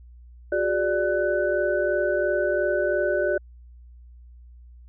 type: tone cluster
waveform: sine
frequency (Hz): 364.3 / 407.2 / 589 / 1499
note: F#4 / G#4 / D5 / F#6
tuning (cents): -27 / -34 / +5 / +22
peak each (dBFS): -26 / -29 / -23 / -29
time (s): 0.52-3.38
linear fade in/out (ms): 5
effects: added 60 Hz sine -44 dBFS peak until 4.88 s